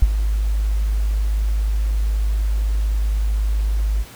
sine tone with ADSR envelope, 52 Hz, G#1, 3 cents sharp, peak -5 dBFS, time 0.02-4.05 s, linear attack 5 ms, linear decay 35 ms, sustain -11 dB, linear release 47 ms, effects pink hiss -41 dBFS RMS until 4.15 s

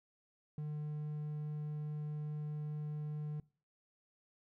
triangle tone, 150.4 Hz, D3, 42 cents sharp, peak -36 dBFS, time 0.58-3.4 s, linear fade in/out 2 ms, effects noise-tail reverb RT60 0.4 s tail -22 dB re dry

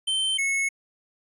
square tone pair in turn, 3100 / 2192 Hz, G7 / C#7, -20 / -20 cents, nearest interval tritone, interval 600 cents, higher first, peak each -23 dBFS, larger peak neither, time 0.07-0.38 / 0.38-0.69 s, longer neither, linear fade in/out 10 ms, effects resampled to 32000 Hz

